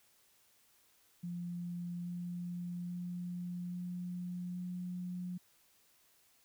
sine tone with pitch steps, 174.61 / 175.82 / 177.05 / 178.28 / 179.52 Hz, F3 / F3 / F3 / F3 / F3, 0 / +12 / +24 / +36 / +48 cents, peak -38 dBFS, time 1.23-5.38 s, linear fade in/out 10 ms, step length 830 ms, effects white hiss -69 dBFS RMS until 6.44 s

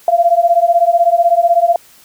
sine beating tone pair, 678 / 694 Hz, E5 / F5, +49 / -11 cents, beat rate 16 Hz, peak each -11 dBFS, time 0.08-1.76 s, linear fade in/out 2 ms, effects white hiss -45 dBFS RMS until 2.04 s

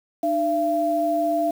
sine tone pair together, 302.3 / 678 Hz, D#4 / E5, -50 / +49 cents, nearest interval octave + major second, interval 1399 cents, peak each -25 / -20 dBFS, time 0.23-1.51 s, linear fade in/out 5 ms, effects 7-bit

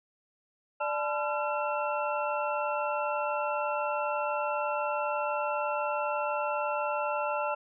sine tone cluster, 591 / 867 / 1005 / 1365 / 2696 Hz, D5 / A5 / B5 / F6 / E7, +11 / -26 / +30 / -40 / +38 cents, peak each -32 / -33 / -39 / -34 / -39 dBFS, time 0.8-7.55 s, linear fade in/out 10 ms, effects none

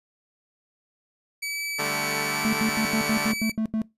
sawtooth tone with vibrato, 2281 Hz, C#7, 49 cents sharp, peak -25 dBFS, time 1.42-3.52 s, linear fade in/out 10 ms, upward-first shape sine, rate 1.1 Hz, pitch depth 14 cents each way
5% pulse chord, D suspended fourth, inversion none, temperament equal with one note detuned, 146.83 / 196 / 219 Hz, D3 / G3 / A3, 0 / 0 / -8 cents, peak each -19 / -23 / -20 dBFS, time 1.78-3.33 s, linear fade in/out 20 ms
triangle tone bursts, 220 Hz, A3, in tune, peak -20 dBFS, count 9, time 2.45-3.818 s, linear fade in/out 0 ms, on 80 ms, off 81 ms
effects noise-tail reverb RT60 0.2 s tail -21 dB re dry + resampled to 32000 Hz

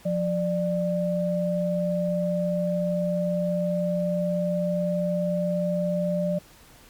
sine tone pair together, 176.6 / 594 Hz, F3 / D5, +20 / +20 cents, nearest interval octave + major sixth, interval 2100 cents, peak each -25 dBFS, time 0.05-6.39 s, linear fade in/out 10 ms, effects pink hiss -52 dBFS RMS until 6.89 s + MP3 96 kbps

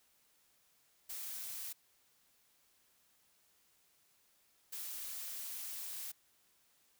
blue noise bursts at uneven times, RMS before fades -44 dBFS, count 2, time 1.09-1.73 / 4.72-6.12 s, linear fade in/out 10 ms, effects white hiss -72 dBFS RMS until 6.99 s

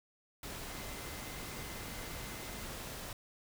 sine tone in noise, 2064 Hz, C7, 24 cents flat, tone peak -55 dBFS, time 0.7-2.63 s, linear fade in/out 2 ms, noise pink, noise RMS -44 dBFS, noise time 0.43-3.13 s, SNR -14 dB, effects none

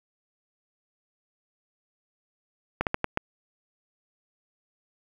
slowing click train, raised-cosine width 0.5 ms, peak -9 dBFS, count 5, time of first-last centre 2.81-3.174 s, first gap 58 ms, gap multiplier 1.31, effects 8-bit

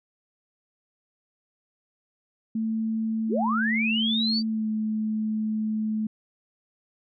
sine tone with pitch glide, 221.9 to 216.7 Hz, A3 to A3, +15 to -26 cents, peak -24 dBFS, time 2.55-6.07 s, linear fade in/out 5 ms, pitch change -41 cents, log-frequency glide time 4.44-4.68 s
sine linear sweep, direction up, 237.8 to 4699 Hz, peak -24 dBFS, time 3.28-4.43 s, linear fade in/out 50 ms
effects none

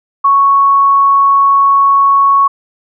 sine tone, 1108.7 Hz, C#6, in tune, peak -5 dBFS, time 0.24-2.48 s, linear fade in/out 10 ms, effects none

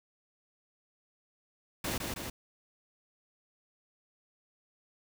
pink noise with echo, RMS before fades -34 dBFS, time 1.84-1.98 s, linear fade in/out 5 ms, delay 160 ms, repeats 2, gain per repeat -3 dB, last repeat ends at 2.3 s, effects none

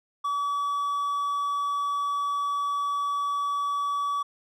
triangle tone, 1143 Hz, D6, 47 cents flat, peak -23 dBFS, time 0.24-4.23 s, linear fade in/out 10 ms, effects none

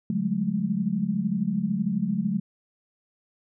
sine tone cluster, 144.8 / 183.2 / 201.3 / 214.2 Hz, D3 / F#3 / G3 / A3, -24 / -17 / +46 / -46 cents, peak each -34 / -27 / -30 / -27 dBFS, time 0.1-2.4 s, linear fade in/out 2 ms, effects none

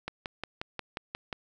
click train, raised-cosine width 0.3 ms, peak -18 dBFS, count 8, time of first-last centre 0.08-1.328 s, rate 5.61 Hz, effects none

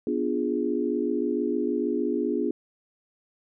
sine chord, B diminished seventh, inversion none, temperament equal, 246.9 / 293.7 / 349.2 / 415.3 Hz, B3 / D4 / F4 / Ab4, 0 / 0 / 0 / 0 cents, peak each -29 dBFS, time 0.07-2.51 s, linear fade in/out 2 ms, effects none

